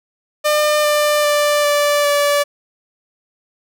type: tone with pitch steps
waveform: sawtooth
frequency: 601 / 595.1 / 589.3 / 583.6 / 577.9 Hz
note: D5 / D5 / D5 / D5 / D5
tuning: +40 / +23 / +6 / -11 / -28 cents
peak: -9 dBFS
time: 0.44-2.44 s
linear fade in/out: 20 ms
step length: 400 ms
effects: none